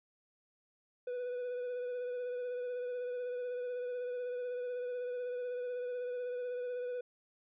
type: tone with vibrato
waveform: triangle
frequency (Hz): 493.9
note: B4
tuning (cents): 0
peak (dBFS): -34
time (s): 1.07-7.01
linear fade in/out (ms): 5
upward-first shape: triangle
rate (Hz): 16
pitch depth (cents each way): 26
effects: resampled to 8000 Hz